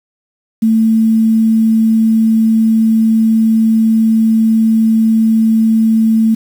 sine tone with quantisation, 222.7 Hz, A3, 21 cents sharp, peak -7 dBFS, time 0.62-6.35 s, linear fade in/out 10 ms, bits 6, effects none

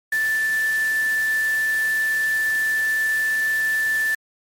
sine tone in noise, 1760 Hz, A6, in tune, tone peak -18 dBFS, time 0.12-4.15 s, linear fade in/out 5 ms, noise white, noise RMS -35 dBFS, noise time 0.12-4.15 s, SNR +14 dB, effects MP3 64 kbps

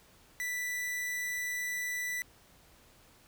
45% pulse tone, 1975.5 Hz, B6, in tune, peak -33 dBFS, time 0.4-2.22 s, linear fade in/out 0 ms, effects pink hiss -61 dBFS RMS until 3.27 s

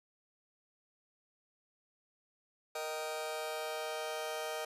sawtooth chord, Eb major, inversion second, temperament just, 466.7 / 622.3 / 777.8 Hz, Bb4 / Eb5 / G5, +2 / 0 / -14 cents, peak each -38 / -36 / -40 dBFS, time 2.75-4.65 s, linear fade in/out 5 ms, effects resampled to 32000 Hz

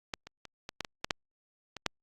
clicks, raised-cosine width 0.2 ms, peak -16 / -27 / -28 / -21 / -16 / -20 / -14 / -10 / -23 / -10 dBFS, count 10, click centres 0.138 / 0.27 / 0.453 / 0.691 / 0.807 / 0.848 / 1.045 / 1.108 / 1.767 / 1.863 s, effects Opus 48 kbps

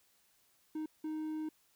triangle tone bursts at uneven times, 311.1 Hz, D#4, in tune, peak -34 dBFS, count 2, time 0.75-0.86 / 1.04-1.49 s, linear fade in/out 5 ms, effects white hiss -71 dBFS RMS until 1.75 s

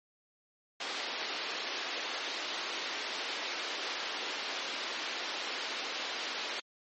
white band-pass noise, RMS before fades -38 dBFS, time 0.8-6.6 s, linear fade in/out 5 ms, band 290 to 4600 Hz, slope 24 dB/octave, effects MP3 32 kbps

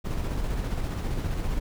brown noise with tremolo, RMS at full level -27 dBFS, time 0.04-1.6 s, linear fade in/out 20 ms, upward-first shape square, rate 15 Hz, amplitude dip 30%, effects none

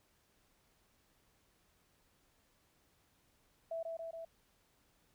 sine tone with echo, 659.3 Hz, E5, in tune, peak -37 dBFS, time 3.71-3.83 s, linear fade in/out 5 ms, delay 140 ms, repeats 3, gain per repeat -2 dB, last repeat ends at 4.25 s, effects pink hiss -73 dBFS RMS until 5.14 s

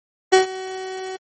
30% pulse tone with ADSR envelope, 376.5 Hz, F#4, 30 cents sharp, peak -5 dBFS, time 0.32-1.17 s, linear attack 16 ms, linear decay 120 ms, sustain -20 dB, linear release 13 ms, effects MP3 32 kbps

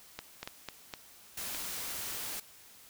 clicks, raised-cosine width 0.2 ms, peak -21 dBFS, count 6, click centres 0.19 / 0.43 / 0.475 / 0.687 / 0.938 / 1.547 s
white noise, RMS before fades -39 dBFS, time 1.37-2.4 s, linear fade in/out 5 ms
effects white hiss -56 dBFS RMS until 2.89 s

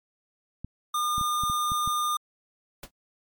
clicks, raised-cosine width 5 ms, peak -23 dBFS, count 7, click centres 0.646 / 1.181 / 1.212 / 1.436 / 1.499 / 1.719 / 1.876 s
square tone, 1211 Hz, D#6, 47 cents flat, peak -25 dBFS, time 0.94-2.17 s, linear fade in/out 5 ms
pink noise with exponential decay, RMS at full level -33 dBFS, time 2.83-2.91 s, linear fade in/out 5 ms, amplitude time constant 16 ms
effects MP3 96 kbps

